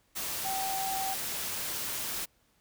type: tone in noise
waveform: sine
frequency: 771 Hz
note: G5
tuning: 29 cents flat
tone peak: -32 dBFS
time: 0.44-1.15 s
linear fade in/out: 20 ms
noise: white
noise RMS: -35 dBFS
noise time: 0.15-2.26 s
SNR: 0 dB
effects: pink hiss -69 dBFS RMS until 2.6 s